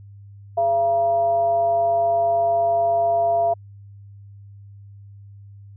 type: tone with frequency modulation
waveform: sine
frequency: 681 Hz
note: F5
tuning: 44 cents flat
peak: -16 dBFS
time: 0.57-3.54 s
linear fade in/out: 10 ms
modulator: 266 Hz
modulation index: 0.33
effects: added 100 Hz sine -40 dBFS peak until 5.76 s